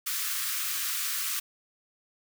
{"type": "high-pass noise", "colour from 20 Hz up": "white", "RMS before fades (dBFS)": -31, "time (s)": [0.06, 1.4], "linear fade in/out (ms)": 10, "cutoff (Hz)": 1100, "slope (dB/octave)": 96, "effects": []}